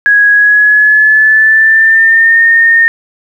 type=tone with pitch glide; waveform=sine; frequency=1661.2 to 1832.6 Hz; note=G#6 to A#6; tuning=0 to -30 cents; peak=-3 dBFS; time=0.06-2.88 s; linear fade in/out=0 ms; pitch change=+170 cents; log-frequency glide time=0.31-2.4 s; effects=7-bit